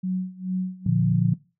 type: tone with tremolo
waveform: sine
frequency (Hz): 185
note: F#3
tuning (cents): 0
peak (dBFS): -21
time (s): 0.03-0.88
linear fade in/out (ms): 10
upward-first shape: sine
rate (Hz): 2.3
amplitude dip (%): 90
type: chord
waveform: sine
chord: Bb major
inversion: none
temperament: equal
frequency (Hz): 116.54 / 146.83 / 174.61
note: Bb2 / D3 / F3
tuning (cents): 0 / 0 / 0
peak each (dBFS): -23 / -23 / -21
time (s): 0.86-1.34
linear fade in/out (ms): 5
effects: noise-tail reverb RT60 0.3 s tail -20 dB re dry